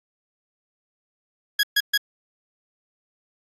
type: tone bursts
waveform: 20% pulse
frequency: 1661.2 Hz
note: G#6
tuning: in tune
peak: -12 dBFS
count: 3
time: 1.59-1.976 s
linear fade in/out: 5 ms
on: 42 ms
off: 130 ms
effects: AAC 64 kbps